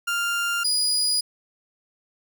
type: tone pair in turn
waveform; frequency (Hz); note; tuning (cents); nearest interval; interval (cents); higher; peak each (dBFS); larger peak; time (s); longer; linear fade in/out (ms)
30% pulse; 1396.9 / 4915; F6 / D#8; 0 / -22; octave + minor seventh; 2178; second; -20 / -17; second; 0.07-0.64 / 0.64-1.21; neither; 10
effects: none